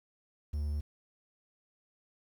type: tone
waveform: triangle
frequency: 74 Hz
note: D2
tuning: 14 cents sharp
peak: -29 dBFS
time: 0.53-0.81 s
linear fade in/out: 10 ms
effects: 10-bit